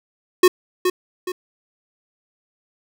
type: tone with echo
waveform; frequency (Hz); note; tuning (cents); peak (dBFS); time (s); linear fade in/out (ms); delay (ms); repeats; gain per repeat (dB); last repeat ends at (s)
square; 364.6; F#4; -25; -8; 0.43-0.48; 5; 420; 2; -8; 1.32
effects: none